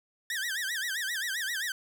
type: tone with vibrato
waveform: sawtooth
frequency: 1729 Hz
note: A6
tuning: 31 cents flat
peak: -27 dBFS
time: 0.3-1.72 s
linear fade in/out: 2 ms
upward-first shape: sine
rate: 7.6 Hz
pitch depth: 210 cents each way
effects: none